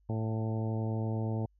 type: harmonic tone with a mistuned harmonic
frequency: 111 Hz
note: A2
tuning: 16 cents sharp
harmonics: 1 / 2 / 3 / 4 / 5 / 6 / 7 / 8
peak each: -31 / -37 / -41 / -43 / -45 / -47 / -48 / -49 dBFS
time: 0.09-1.46 s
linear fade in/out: 5 ms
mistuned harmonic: 7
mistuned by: -24 cents
effects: added 50 Hz sine -64 dBFS peak until 1.59 s